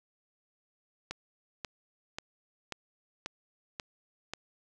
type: click train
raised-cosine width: 0.2 ms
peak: -19 dBFS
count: 7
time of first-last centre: 1.11-4.336 s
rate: 1.86 Hz
effects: none

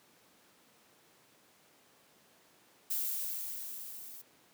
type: noise with level ramp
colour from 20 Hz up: violet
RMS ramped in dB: -33 to -49 dBFS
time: 2.9-4.22 s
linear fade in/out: 10 ms
effects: pink hiss -64 dBFS RMS until 4.53 s + high-pass 200 Hz 12 dB/octave

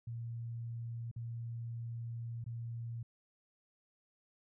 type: tone with dropouts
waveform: sine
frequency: 116.6 Hz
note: A#2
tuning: 1 cent sharp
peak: -39 dBFS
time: 0.07-3.03 s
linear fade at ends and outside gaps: 5 ms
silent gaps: 1.114-1.161 / 2.442-2.462 s
effects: none

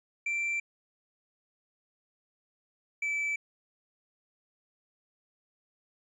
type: tone pair in turn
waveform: triangle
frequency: 2349 / 2313 Hz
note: D7 / D7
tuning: 0 / -27 cents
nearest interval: unison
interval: 27 cents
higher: first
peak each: -27 dBFS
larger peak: neither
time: 0.26-0.6 / 3.02-3.36 s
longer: neither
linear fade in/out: 5 ms
effects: resampled to 24000 Hz

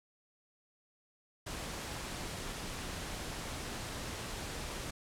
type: noise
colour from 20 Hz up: pink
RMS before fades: -41 dBFS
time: 1.46-4.91 s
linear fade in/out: 10 ms
effects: low-pass 10000 Hz 12 dB/octave

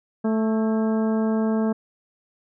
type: harmonic tone with a mistuned harmonic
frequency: 220 Hz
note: A3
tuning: in tune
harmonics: 1 / 2 / 3 / 4 / 5 / 6 / 7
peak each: -20 / -27 / -31 / -36 / -39 / -42 / -43 dBFS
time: 0.24-1.73 s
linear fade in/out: 10 ms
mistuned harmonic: 7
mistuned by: +72 cents
effects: none

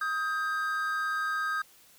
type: tone pair together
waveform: triangle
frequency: 1256 / 1593 Hz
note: D#6 / G6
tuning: +16 / +27 cents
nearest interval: major third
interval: 411 cents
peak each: -29 / -29 dBFS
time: 0.01-1.62 s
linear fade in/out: 5 ms
effects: white hiss -58 dBFS RMS until 1.98 s

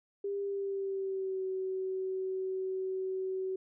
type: tone with pitch glide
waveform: sine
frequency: 400 to 377.5 Hz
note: G4 to F#4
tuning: +35 to +35 cents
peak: -32 dBFS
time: 0.24-3.56 s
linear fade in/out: 5 ms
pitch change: -100 cents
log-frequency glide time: 0.41-1.44 s
effects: none

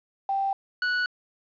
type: tone pair in turn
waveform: sine / 45% pulse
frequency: 784 / 1475.7 Hz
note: G5 / F#6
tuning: 0 / -5 cents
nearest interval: major seventh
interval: 1095 cents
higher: second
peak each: -23 dBFS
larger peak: neither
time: 0.29-0.53 / 0.82-1.06 s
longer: neither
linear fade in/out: 2 ms
effects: resampled to 11025 Hz + 9-bit

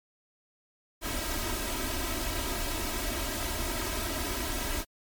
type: noise with comb filter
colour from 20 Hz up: pink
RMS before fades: -32 dBFS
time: 1.01-4.85 s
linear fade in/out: 50 ms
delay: 3.1 ms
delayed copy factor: +0.9
effects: MP3 96 kbps

